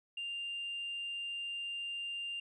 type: tone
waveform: sine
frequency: 2794 Hz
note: F7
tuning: in tune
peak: -36 dBFS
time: 0.17-2.4 s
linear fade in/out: 5 ms
effects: tanh soft clip ceiling -34 dBFS